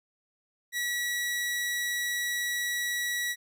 sawtooth tone, 1934 Hz, B6, 37 cents flat, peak -25 dBFS, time 0.72-3.36 s, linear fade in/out 50 ms, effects none

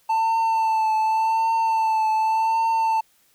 triangle tone with vibrato, 889 Hz, A5, 18 cents sharp, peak -16 dBFS, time 0.09-3.01 s, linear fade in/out 10 ms, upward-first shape triangle, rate 0.87 Hz, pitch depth 33 cents each way, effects white hiss -61 dBFS RMS until 3.34 s

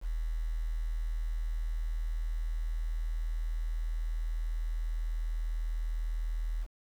sine tone with quantisation, 40.04 Hz, E1, 50 cents flat, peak -30 dBFS, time 0.01-6.67 s, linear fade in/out 50 ms, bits 9, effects none

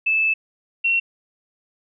sine tone pair in turn, 2624 / 2725 Hz, E7 / F7, -9 / -43 cents, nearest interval minor second, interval 66 cents, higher second, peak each -16 dBFS, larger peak neither, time 0.06-0.34 / 0.84-1 s, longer first, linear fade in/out 10 ms, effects none

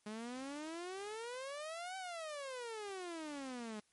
sawtooth exponential two-way sweep, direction up then down, 207.7 to 770 to 207.7 Hz, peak -39 dBFS, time 0.06-3.8 s, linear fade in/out 5 ms, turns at 1.97 s, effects white hiss -75 dBFS RMS until 3.92 s + MP3 48 kbps

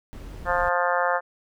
brown noise, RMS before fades -37 dBFS, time 0.13-0.69 s, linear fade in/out 0 ms
harmonic tone, 176.3 Hz, F3, 17 cents sharp, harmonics 3 / 4 / 5 / 6 / 7 / 8 / 9 / 10, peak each -26 / -27 / -28 / -29 / -29 / -30 / -31 / -31 dBFS, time 0.45-1.21 s, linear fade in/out 50 ms
effects none

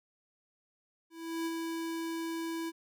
square tone with ADSR envelope, 329.6 Hz, E4, in tune, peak -32 dBFS, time 1.1-2.72 s, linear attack 360 ms, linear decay 36 ms, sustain -3 dB, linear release 37 ms, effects none

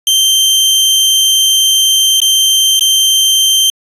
sawtooth tone with dropouts, 3136 Hz, G7, in tune, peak -4 dBFS, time 0.07-3.7 s, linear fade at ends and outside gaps 1 ms, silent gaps 2.202-2.217 / 2.794-2.809 s, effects resampled to 32000 Hz

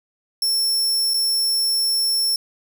sawtooth tone with dropouts, 5400 Hz, E8, 41 cents sharp, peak -15 dBFS, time 0.42-2.36 s, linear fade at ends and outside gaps 2 ms, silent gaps 1.137-1.141 s, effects none

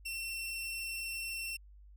sawtooth tone, 2706 Hz, E7, 45 cents sharp, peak -34 dBFS, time 0.05-1.57 s, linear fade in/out 10 ms, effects added 50 Hz sine -53 dBFS peak until 1.96 s

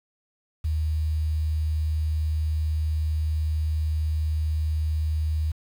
sine tone with quantisation, 77.78 Hz, D#2, in tune, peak -22 dBFS, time 0.64-5.52 s, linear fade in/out 10 ms, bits 8, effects none

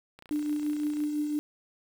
click train, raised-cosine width 0.3 ms, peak -32 dBFS, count 26, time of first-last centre 0.19-1.037 s, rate 29.5 Hz
sine tone with tremolo, 297.9 Hz, D4, 25 cents sharp, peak -25 dBFS, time 0.31-1.39 s, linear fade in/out 0 ms, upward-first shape triangle, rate 5.9 Hz, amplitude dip 45%
effects 8-bit

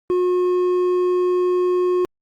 sine tone with hard clipping, 361.1 Hz, F#4, 42 cents flat, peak -17 dBFS, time 0.1-2.05 s, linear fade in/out 0 ms, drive 5 dB, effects Opus 32 kbps

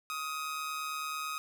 sawtooth tone with amplitude modulation, 1256 Hz, D#6, 16 cents sharp, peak -29 dBFS, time 0.1-1.38 s, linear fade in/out 0 ms, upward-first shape sine, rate 149 Hz, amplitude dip 50%, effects none

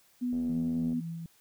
sine tone with pitch glide, 246.9 to 244.6 Hz, B3 to B3, 0 to -16 cents, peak -28 dBFS, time 0.21-1.01 s, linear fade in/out 20 ms, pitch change -16 cents, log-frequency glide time 0.37-0.53 s
click train, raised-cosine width 2 ms, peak -34 dBFS, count 52, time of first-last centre 0.33-0.93 s, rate 85 Hz
sine tone with tremolo, 165.8 Hz, E3, 10 cents sharp, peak -34 dBFS, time 0.49-1.26 s, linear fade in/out 2 ms, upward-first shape sine, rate 3.8 Hz, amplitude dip 30%
effects white hiss -64 dBFS RMS until 1.4 s

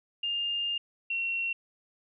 sine tone pair in turn, 2812 / 2729 Hz, F7 / F7, +11 / -41 cents, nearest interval minor second, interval 52 cents, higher first, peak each -28 dBFS, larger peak neither, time 0.23-0.78 / 1.1-1.53 s, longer first, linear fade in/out 5 ms, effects none

